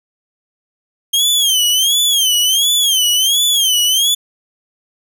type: tone with vibrato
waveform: sawtooth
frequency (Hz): 3185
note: G7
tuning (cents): +27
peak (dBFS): -8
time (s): 1.13-4.15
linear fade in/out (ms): 10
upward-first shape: sine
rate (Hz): 1.4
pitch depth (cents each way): 150
effects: none